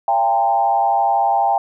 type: tone with frequency modulation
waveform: sine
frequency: 797 Hz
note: G5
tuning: 28 cents sharp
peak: -13 dBFS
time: 0.08-1.58 s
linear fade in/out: 2 ms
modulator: 112 Hz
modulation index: 1
effects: none